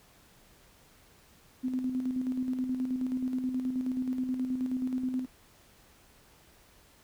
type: tone with tremolo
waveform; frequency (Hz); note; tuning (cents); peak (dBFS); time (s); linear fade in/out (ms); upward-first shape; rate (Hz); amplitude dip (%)
sine; 255.7; C4; -40; -27; 1.63-5.26; 20; square; 9.4; 45
effects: pink hiss -60 dBFS RMS until 7.03 s